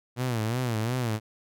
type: tone with vibrato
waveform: sawtooth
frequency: 117.8 Hz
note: A#2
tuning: 19 cents sharp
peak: -22 dBFS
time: 0.16-1.2 s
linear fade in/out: 50 ms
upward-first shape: sine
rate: 2.8 Hz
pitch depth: 150 cents each way
effects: none